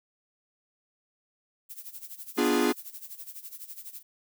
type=noise with tremolo; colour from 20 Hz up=violet; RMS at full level=-40 dBFS; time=1.69-4.03 s; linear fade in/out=20 ms; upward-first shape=sine; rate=12 Hz; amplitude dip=80%
type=chord; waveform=45% pulse; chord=B diminished seventh; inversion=none; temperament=equal with one note detuned; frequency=246.9 / 296.2 / 349.2 / 415.3 Hz; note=B3 / D4 / F4 / Ab4; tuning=0 / +15 / 0 / 0 cents; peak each=-28 dBFS; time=2.37-2.73 s; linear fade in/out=20 ms
effects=none